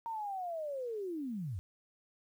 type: linear sweep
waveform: sine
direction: down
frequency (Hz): 931 to 80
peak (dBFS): -36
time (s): 0.06-1.59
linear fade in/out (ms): 0
effects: 11-bit